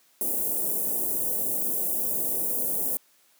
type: band-stop noise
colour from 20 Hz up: white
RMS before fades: -27 dBFS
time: 0.21-2.97 s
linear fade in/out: 0 ms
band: 610 to 10000 Hz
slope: 24 dB/octave
effects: white hiss -62 dBFS RMS until 3.39 s + high-pass 200 Hz 12 dB/octave